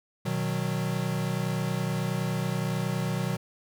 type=chord; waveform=square; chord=B major; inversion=none; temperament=equal; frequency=123.47 / 155.56 / 185 Hz; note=B2 / D#3 / F#3; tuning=0 / 0 / 0 cents; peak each=-32 dBFS; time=0.25-3.37 s; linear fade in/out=10 ms; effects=none